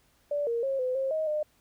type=tone with pitch steps; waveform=sine; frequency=581 / 467 / 541 / 508 / 535 / 629 / 606 Hz; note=D5 / A#4 / C#5 / B4 / C5 / D#5 / D#5; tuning=-19 / +3 / -42 / +49 / +38 / +19 / -46 cents; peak=-26 dBFS; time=0.31-1.43 s; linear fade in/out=5 ms; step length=160 ms; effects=pink hiss -66 dBFS RMS until 1.6 s